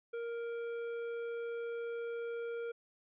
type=tone with tanh clipping; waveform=triangle; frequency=467.1 Hz; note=A#4; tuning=3 cents sharp; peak=-39 dBFS; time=0.13-2.72 s; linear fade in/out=10 ms; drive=15 dB; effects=resampled to 8000 Hz